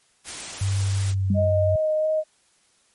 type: noise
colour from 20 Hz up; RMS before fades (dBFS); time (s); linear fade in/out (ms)
white; -34; 0.24-1.15; 50
type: tone with pitch glide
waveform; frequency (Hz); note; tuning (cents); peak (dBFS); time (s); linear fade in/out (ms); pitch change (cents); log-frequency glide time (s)
sine; 98 to 93.95; G2 to F#2; 0 to +27; -20; 0.61-1.76; 5; -73; 1.04-1.43
type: tone with exponential decay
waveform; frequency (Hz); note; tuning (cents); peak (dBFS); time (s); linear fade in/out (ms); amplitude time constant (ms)
sine; 196; G3; 0; -17; 1.3-1.62; 5; 69
type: tone with vibrato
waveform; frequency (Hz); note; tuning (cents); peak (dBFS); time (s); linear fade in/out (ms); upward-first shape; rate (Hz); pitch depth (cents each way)
sine; 622.3; D#5; 0; -19; 1.34-2.24; 50; sine; 2.9; 11
effects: white hiss -62 dBFS RMS until 2.94 s + MP3 48 kbps